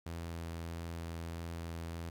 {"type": "tone with vibrato", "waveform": "sawtooth", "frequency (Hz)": 83.6, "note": "E2", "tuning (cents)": 25, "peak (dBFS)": -36, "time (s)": [0.06, 2.1], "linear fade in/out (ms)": 5, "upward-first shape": "sine", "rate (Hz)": 1.6, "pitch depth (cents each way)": 8, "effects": ["12-bit"]}